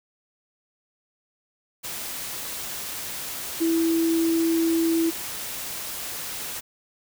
sine tone in noise, 329.6 Hz, E4, in tune, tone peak -19 dBFS, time 3.6-5.11 s, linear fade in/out 20 ms, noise white, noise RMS -33 dBFS, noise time 1.83-6.61 s, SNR +11 dB, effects none

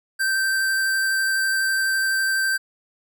square tone with vibrato, 1561 Hz, G6, 8 cents flat, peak -20 dBFS, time 0.19-2.58 s, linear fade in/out 20 ms, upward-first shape square, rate 12 Hz, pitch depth 8 cents each way, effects none

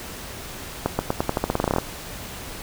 accelerating click train, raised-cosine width 1 ms, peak -6 dBFS, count 16, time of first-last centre 0.86-1.784 s, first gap 130 ms, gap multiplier 0.88, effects pink hiss -36 dBFS RMS until 2.62 s

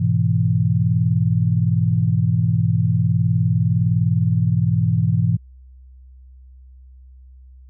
sine chord, E major, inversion first, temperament equal, 103.83 / 123.47 / 164.81 Hz, G#2 / B2 / E3, 0 / 0 / 0 cents, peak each -19 dBFS, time 0-5.37 s, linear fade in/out 10 ms, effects added 64 Hz sine -41 dBFS peak until 7.69 s

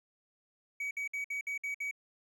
triangle tone bursts, 2266 Hz, C#7, 37 cents sharp, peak -32 dBFS, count 7, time 0.8-1.912 s, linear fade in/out 5 ms, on 110 ms, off 57 ms, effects none

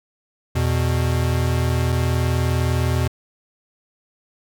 square tone pair together, 83.77 / 123.47 Hz, E2 / B2, +28 / 0 cents, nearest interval perfect fifth, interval 672 cents, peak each -21 / -21 dBFS, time 0.55-3.08 s, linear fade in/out 10 ms, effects none

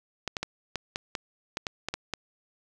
clicks, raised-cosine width 0.2 ms, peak -13 dBFS, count 11, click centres 0.277 / 0.368 / 0.43 / 0.757 / 0.959 / 1.152 / 1.571 / 1.668 / 1.886 / 1.94 / 2.137 s, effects none

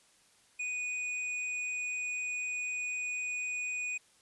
sine tone with tanh clipping, 2476 Hz, D#7, 9 cents flat, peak -35 dBFS, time 0.59-3.98 s, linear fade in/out 10 ms, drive 13 dB, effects white hiss -65 dBFS RMS until 4.21 s + resampled to 24000 Hz

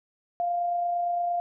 sine tone with amplitude modulation, 698.5 Hz, F5, in tune, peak -23 dBFS, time 0.4-1.4 s, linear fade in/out 0 ms, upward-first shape sine, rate 28.7 Hz, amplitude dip 25%, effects none

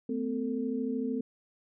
sine tone cluster, 221.4 / 254.6 / 445.3 Hz, A3 / C4 / A4, +11 / -47 / +21 cents, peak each -36 / -31 / -36 dBFS, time 0.09-1.21 s, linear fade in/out 5 ms, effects none

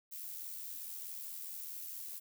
violet noise with amplitude modulation, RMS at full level -43 dBFS, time 0.11-2.2 s, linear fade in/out 20 ms, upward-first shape sine, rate 84.7 Hz, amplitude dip 40%, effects none

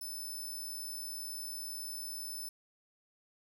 5% pulse tone, 5274 Hz, E8, in tune, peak -34 dBFS, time 0.01-2.49 s, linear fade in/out 5 ms, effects none

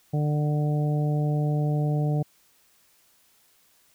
harmonic tone, 149 Hz, D3, 25 cents sharp, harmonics 1 / 2 / 3 / 4 / 5, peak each -22 / -33 / -35 / -36 / -37 dBFS, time 0.13-2.23 s, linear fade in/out 10 ms, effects white hiss -62 dBFS RMS until 3.94 s

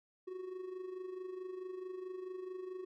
triangle tone with amplitude modulation, 370 Hz, F#4, in tune, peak -37 dBFS, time 0.27-2.85 s, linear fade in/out 10 ms, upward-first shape sine, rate 24.6 Hz, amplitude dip 60%, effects none

